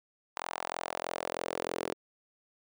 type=tone with high-pass filter sweep; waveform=sawtooth; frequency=43.18 Hz; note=F1; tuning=19 cents flat; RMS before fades=-37 dBFS; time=0.36-1.94 s; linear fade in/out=10 ms; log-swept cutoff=890 to 400 Hz; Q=2.2; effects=none

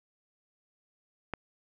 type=click; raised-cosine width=0.5 ms; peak=-18 dBFS; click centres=1.337 s; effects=none

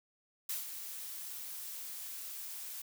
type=noise with ADSR envelope; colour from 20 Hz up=blue; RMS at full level=-36 dBFS; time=0.49-2.82 s; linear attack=5 ms; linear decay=150 ms; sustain=-8 dB; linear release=7 ms; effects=none

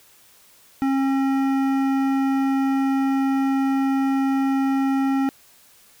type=tone with hard clipping; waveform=triangle; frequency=270.3 Hz; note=C#4; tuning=44 cents flat; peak=-20 dBFS; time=0.82-5.29 s; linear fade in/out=0 ms; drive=17 dB; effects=white hiss -53 dBFS RMS until 6 s

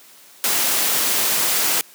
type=noise; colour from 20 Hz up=white; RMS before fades=-19 dBFS; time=0.44-1.81 s; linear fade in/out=0 ms; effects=white hiss -47 dBFS RMS until 1.94 s + high-pass 200 Hz 12 dB/octave

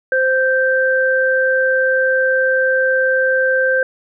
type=tone pair together; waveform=sine; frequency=521 / 1565.4 Hz; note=C5 / G6; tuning=-7 / -3 cents; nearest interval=octave + perfect fifth; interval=1904 cents; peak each=-15 dBFS; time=0.12-3.83 s; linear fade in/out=2 ms; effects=none

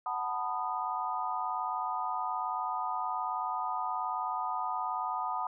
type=chord; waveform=sine; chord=B dominant seventh; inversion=second; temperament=just; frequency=740.8 / 889 / 987.8 / 1234.7 Hz; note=F#5 / A5 / B5 / D#6; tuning=+2 / +18 / 0 / -14 cents; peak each=-37 / -37 / -36 / -36 dBFS; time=0.06-5.47 s; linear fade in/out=2 ms; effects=none

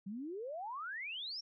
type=exponential sweep; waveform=sine; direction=up; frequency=185 to 5640 Hz; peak=-40 dBFS; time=0.06-1.41 s; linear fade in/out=10 ms; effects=none

